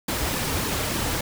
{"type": "noise with flanger", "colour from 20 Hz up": "pink", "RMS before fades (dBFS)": -26, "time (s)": [0.08, 1.21], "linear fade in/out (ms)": 5, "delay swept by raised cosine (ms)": [1.4, 5.7], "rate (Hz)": 3.4, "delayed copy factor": -0.65, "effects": []}